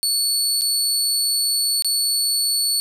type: tone with dropouts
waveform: 25% pulse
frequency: 4435 Hz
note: C#8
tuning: in tune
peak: -13 dBFS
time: 0.03-2.8 s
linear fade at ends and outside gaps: 0 ms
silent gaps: 0.611-0.618 / 1.823-1.846 s
effects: none